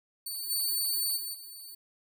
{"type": "tone with level steps", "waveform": "10% pulse", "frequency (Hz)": 4496, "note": "C#8", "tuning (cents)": 24, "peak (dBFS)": [-28, -21, -28, -37], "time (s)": [0.26, 1.75], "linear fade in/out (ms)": 5, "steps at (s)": [0.49, 1.16, 1.33], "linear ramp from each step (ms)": 20, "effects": []}